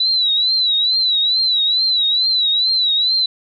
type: tone with vibrato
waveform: sine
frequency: 3951 Hz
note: B7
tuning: in tune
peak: -13 dBFS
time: 0-3.26 s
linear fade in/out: 5 ms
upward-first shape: triangle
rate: 2.3 Hz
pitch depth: 110 cents each way
effects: none